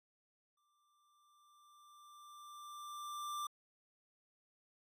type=tone with exponential growth; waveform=square; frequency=1182 Hz; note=D6; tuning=11 cents sharp; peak=-39 dBFS; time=0.57-3.47 s; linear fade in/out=5 ms; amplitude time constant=630 ms; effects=AAC 64 kbps